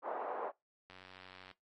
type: band-pass noise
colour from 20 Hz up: white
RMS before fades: -40 dBFS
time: 0.02-0.52 s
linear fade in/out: 50 ms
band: 430 to 990 Hz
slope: 24 dB/octave
type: click train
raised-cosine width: 0.3 ms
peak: -37 dBFS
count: 58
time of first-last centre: 0.9-1.513 s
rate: 93 Hz
effects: noise-tail reverb RT60 0.2 s tail -23 dB re dry + AAC 32 kbps